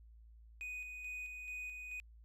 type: tone with tremolo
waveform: triangle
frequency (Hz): 2489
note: D#7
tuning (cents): 0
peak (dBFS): -40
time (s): 0.61-2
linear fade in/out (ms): 0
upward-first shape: square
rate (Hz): 2.3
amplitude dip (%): 35
effects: added 56 Hz sine -56 dBFS peak until 2.24 s + resampled to 32000 Hz